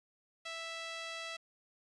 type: tone with band-pass filter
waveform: sawtooth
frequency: 659.3 Hz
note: E5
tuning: in tune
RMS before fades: -43 dBFS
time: 0.45-1.37 s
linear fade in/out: 10 ms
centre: 3100 Hz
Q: 1.1
effects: resampled to 24000 Hz + 11-bit